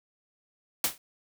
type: noise with exponential decay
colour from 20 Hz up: white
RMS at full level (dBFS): -21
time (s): 0.84-0.98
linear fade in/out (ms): 2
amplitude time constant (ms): 30
effects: none